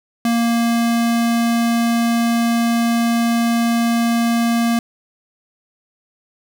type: tone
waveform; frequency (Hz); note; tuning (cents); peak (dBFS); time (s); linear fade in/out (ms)
square; 233.1; A#3; 0; -15; 0.25-4.79; 2
effects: none